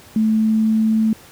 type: tone with pitch glide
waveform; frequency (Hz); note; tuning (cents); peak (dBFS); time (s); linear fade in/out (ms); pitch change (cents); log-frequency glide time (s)
sine; 218.7 to 220.2; A3 to A3; -10 to +2; -13; 0.16-1.13; 2; +12; 0.27-0.98
effects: pink hiss -44 dBFS RMS until 1.31 s + high-pass 60 Hz 12 dB/octave